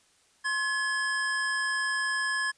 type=tone pair together; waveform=square; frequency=1060.5 / 1700 Hz; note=C6 / G#6; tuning=+23 / +40 cents; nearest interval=minor sixth; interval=817 cents; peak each=-35 / -28 dBFS; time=0.44-2.52 s; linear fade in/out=20 ms; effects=white hiss -64 dBFS RMS until 2.57 s + resampled to 22050 Hz